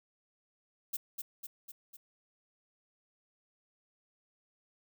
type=noise with echo; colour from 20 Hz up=violet; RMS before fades=-35 dBFS; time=0.93-0.97 s; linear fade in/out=10 ms; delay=250 ms; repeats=4; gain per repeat=-4 dB; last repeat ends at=1.97 s; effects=none